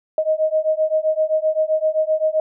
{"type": "beating tone pair", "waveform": "sine", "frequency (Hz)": [622.3, 630], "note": ["D#5", "D#5"], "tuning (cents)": [0, 21], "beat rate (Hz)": 7.7, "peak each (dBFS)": -19, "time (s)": [0.18, 2.4], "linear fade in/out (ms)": 2, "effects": []}